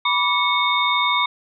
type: tone cluster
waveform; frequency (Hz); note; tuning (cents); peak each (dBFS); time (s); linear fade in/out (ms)
sine; 982 / 1154 / 2203 / 3656; B5 / D6 / C#7 / A#7; -10 / -31 / -11 / -34; -22; 0.05-1.26; 5
effects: none